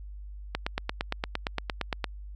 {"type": "click train", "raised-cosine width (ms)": 0.3, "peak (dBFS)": -12, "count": 14, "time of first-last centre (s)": [0.55, 2.043], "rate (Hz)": 8.71, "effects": ["added 50 Hz sine -39 dBFS peak until 2.35 s"]}